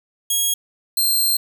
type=tone pair in turn; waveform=10% pulse; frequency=3300 / 4169 Hz; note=G#7 / C8; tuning=-12 / -7 cents; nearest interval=major third; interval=405 cents; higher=second; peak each=-9 dBFS; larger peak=neither; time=0.3-0.54 / 0.97-1.37 s; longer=second; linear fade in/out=5 ms; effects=none